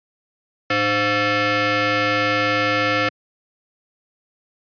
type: ring-modulated tone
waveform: 15% pulse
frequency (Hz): 410.6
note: G#4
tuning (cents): -20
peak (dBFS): -7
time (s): 0.7-3.09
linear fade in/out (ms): 5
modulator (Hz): 931
effects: high-pass 150 Hz 12 dB/octave + resampled to 11025 Hz